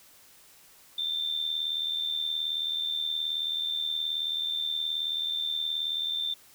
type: tone with amplitude modulation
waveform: sine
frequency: 3570 Hz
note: A7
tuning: 24 cents sharp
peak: -25 dBFS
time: 0.98-6.34 s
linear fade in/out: 5 ms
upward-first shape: sine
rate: 78.8 Hz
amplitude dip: 60%
effects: white hiss -56 dBFS RMS until 6.54 s